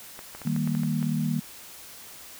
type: clicks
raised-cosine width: 0.5 ms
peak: -25 dBFS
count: 9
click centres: 0.191 / 0.35 / 0.417 / 0.473 / 0.563 / 0.675 / 0.751 / 0.834 / 1.028 s
type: chord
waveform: sine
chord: Eb major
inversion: none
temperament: equal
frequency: 155.56 / 196 / 233.1 Hz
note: Eb3 / G3 / Bb3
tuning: 0 / 0 / 0 cents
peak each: -27 / -30 / -28 dBFS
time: 0.45-1.4 s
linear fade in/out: 10 ms
effects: white hiss -45 dBFS RMS until 2.39 s